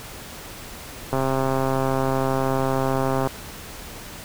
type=click train; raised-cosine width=1 ms; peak=-9 dBFS; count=286; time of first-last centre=1.13-3.273 s; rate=133 Hz; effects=pink hiss -38 dBFS RMS until 4.24 s